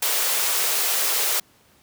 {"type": "high-pass noise", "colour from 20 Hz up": "white", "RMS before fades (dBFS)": -22, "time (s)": [0.02, 1.4], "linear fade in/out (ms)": 5, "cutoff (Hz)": 370, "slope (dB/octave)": 48, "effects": ["pink hiss -57 dBFS RMS until 1.82 s", "high-pass 80 Hz 12 dB/octave"]}